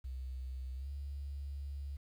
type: tone with pitch glide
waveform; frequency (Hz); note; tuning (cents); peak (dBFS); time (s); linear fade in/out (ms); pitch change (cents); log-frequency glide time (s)
sine; 64.5 to 70.34; C2 to C#2; -24 to +26; -39; 0.04-1.97; 10; +150; 0.75-0.9
effects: 11-bit